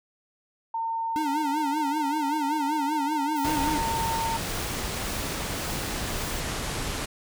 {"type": "tone", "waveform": "sine", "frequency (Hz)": 909, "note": "A#5", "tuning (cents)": -44, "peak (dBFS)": -26, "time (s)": [0.74, 4.37], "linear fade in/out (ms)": 5}
{"type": "tone with vibrato", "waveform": "square", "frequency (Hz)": 293.7, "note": "D4", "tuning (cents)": 0, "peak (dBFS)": -28, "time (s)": [1.16, 3.78], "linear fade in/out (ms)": 0, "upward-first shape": "sine", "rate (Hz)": 5.2, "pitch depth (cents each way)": 120}
{"type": "noise with tremolo", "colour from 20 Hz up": "blue", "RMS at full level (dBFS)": -39, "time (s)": [3.36, 6.4], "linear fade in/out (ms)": 2, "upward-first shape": "triangle", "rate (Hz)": 1.8, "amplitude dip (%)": 55}
{"type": "low-pass noise", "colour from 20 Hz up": "pink", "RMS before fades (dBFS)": -31, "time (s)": [3.44, 7.06], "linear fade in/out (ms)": 10, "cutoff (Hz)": 11000, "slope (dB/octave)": 24}
{"effects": []}